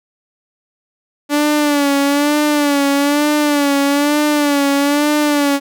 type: tone with vibrato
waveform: sawtooth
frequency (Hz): 289.1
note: D4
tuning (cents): -27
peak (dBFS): -8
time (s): 1.29-5.6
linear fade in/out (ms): 50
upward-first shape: sine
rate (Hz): 1.1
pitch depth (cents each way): 58
effects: none